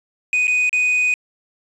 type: tone with dropouts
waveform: triangle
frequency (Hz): 2489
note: D#7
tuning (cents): 0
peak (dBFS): -13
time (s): 0.33-1.14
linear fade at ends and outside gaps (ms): 1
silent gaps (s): 0.471-0.479 / 0.694-0.729
effects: resampled to 22050 Hz + 7-bit